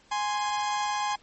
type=tone pair together; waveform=40% pulse; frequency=830.6 / 1046.5 Hz; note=G#5 / C6; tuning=0 / 0 cents; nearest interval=major third; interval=400 cents; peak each=-27 / -30 dBFS; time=0.11-1.16 s; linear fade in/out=10 ms; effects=pink hiss -59 dBFS RMS until 1.22 s + MP3 32 kbps